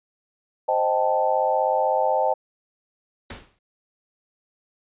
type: chord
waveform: sine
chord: A half-diminished seventh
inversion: first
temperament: equal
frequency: 523.3 / 622.3 / 784 / 880 Hz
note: C5 / Eb5 / G5 / A5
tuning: 0 / 0 / 0 / 0 cents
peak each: -24 dBFS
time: 0.68-2.34 s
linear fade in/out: 10 ms
type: noise with exponential decay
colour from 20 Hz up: pink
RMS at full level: -32 dBFS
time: 3.3-3.59 s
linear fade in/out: 5 ms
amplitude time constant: 61 ms
effects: resampled to 8000 Hz